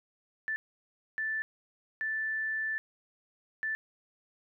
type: tone bursts at uneven times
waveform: sine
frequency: 1760 Hz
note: A6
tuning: in tune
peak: -30 dBFS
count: 4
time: 0.48-0.56 / 1.18-1.42 / 2.01-2.78 / 3.63-3.75 s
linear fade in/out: 0 ms
effects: none